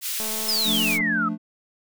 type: high-pass noise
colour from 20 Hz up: white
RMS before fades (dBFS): -28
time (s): 0.01-0.99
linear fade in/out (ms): 50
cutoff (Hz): 2100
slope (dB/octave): 12
type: click train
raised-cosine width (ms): 1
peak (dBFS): -24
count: 177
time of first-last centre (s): 0.2-1.007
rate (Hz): 218
type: exponential sweep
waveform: sine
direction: down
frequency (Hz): 5274 to 1244.5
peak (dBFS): -21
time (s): 0.48-1.29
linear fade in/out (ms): 10
type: chord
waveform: triangle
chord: D minor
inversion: first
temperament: equal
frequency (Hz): 174.61 / 220 / 293.7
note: F3 / A3 / D4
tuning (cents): 0 / 0 / 0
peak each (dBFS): -30 / -25 / -29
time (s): 0.64-1.38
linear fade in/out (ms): 50
effects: none